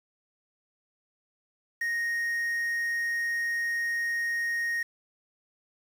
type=tone with quantisation; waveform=triangle; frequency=1864.7 Hz; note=A#6; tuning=in tune; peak=-25 dBFS; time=1.81-4.83 s; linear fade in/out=5 ms; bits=8; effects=none